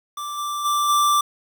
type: tone with level steps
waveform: square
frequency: 1174.7 Hz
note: D6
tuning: in tune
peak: -28 / -25 / -19 / -16 dBFS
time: 0.17-1.21 s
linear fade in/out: 5 ms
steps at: 0.37 / 0.64 / 0.88 s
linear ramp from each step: 20 ms
effects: 8-bit